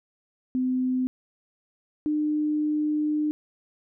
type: tone pair in turn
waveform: sine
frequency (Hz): 255.6 / 301.9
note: C4 / D4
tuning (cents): -40 / +48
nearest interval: minor third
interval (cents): 288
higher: second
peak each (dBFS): -22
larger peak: neither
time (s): 0.55-1.07 / 2.06-3.31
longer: second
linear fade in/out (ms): 0
effects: none